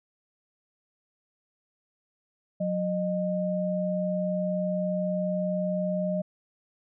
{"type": "tone pair together", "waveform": "sine", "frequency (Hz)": [182.54, 614], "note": ["F#3", "D#5"], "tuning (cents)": [-23, -23], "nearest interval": "octave + major sixth", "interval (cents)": 2100, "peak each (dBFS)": -28, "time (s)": [2.6, 6.22], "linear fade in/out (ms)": 10, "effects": []}